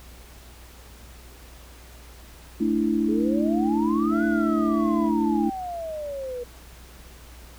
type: chord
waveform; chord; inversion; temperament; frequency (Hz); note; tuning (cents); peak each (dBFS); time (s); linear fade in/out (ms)
sine; A suspended fourth; none; equal; 220 / 293.7 / 329.6; A3 / D4 / E4; 0 / 0 / 0; -24 / -25 / -24; 2.6-5.5; 10
type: exponential two-way sweep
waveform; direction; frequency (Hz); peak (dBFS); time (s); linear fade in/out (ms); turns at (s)
sine; up then down; 410 to 1500 to 479.2; -29; 3.08-6.44; 10; 4.25
type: tone with vibrato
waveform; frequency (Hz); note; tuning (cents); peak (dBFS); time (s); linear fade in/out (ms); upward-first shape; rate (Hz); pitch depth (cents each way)
triangle; 659.3; E5; 0; -30; 4.1-5.11; 50; sine; 1.5; 42
effects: added 60 Hz sine -45 dBFS peak until 7.58 s + pink hiss -49 dBFS RMS until 7.58 s